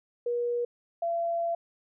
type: tone pair in turn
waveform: sine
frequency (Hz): 479.7 / 678.4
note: A#4 / E5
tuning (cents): +50 / +50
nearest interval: tritone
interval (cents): 600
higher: second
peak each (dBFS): -26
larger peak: neither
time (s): 0.26-0.65 / 1.02-1.55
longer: second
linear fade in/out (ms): 5
effects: none